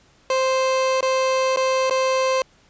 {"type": "tone with dropouts", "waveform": "30% pulse", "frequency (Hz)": 523.3, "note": "C5", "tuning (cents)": 0, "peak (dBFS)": -15, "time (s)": [0.3, 2.42], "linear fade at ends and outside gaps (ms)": 2, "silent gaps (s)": [[1.008, 1.027], [1.562, 1.571], [1.898, 1.908]], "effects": ["pink hiss -56 dBFS RMS until 2.69 s", "resampled to 16000 Hz"]}